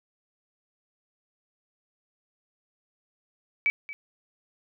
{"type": "tone with echo", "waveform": "sine", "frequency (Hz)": 2295, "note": "D7", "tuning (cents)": -40, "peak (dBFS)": -20, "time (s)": [3.66, 3.7], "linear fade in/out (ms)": 0, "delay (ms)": 230, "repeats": 1, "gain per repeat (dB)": -15, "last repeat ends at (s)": 3.93, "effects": []}